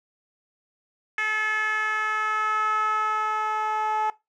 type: tone with band-pass filter sweep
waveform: 10% pulse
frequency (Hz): 431.1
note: A4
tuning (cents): -35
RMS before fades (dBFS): -25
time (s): 1.18-4.1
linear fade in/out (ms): 2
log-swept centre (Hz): 1900 to 930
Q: 4.1
effects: noise-tail reverb RT60 0.2 s tail -19 dB re dry